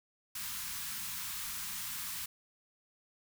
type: band-stop noise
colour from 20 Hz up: white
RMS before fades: -40 dBFS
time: 0.35-2.26 s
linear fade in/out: 5 ms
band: 230 to 920 Hz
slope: 48 dB/octave
effects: none